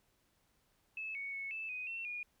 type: tone with pitch steps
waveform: sine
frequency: 2606 / 2224 / 2203 / 2632 / 2500 / 2703 / 2439 Hz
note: E7 / C#7 / C#7 / E7 / D#7 / E7 / D#7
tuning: -20 / +5 / -11 / -3 / +8 / +43 / -35 cents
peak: -39 dBFS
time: 0.97-2.23 s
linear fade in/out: 2 ms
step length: 180 ms
effects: pink hiss -75 dBFS RMS until 2.4 s